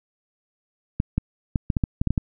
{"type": "clicks", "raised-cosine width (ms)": 5, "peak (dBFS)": -8, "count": 10, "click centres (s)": [1.001, 1.18, 1.558, 1.702, 1.768, 1.838, 2.015, 2.073, 2.106, 2.178], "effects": []}